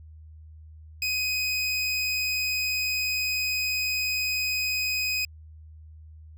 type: tone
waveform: 25% pulse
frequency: 2509 Hz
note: D#7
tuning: 14 cents sharp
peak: -21 dBFS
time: 1.02-5.25 s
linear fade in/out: 2 ms
effects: added 78 Hz sine -44 dBFS peak until 6.37 s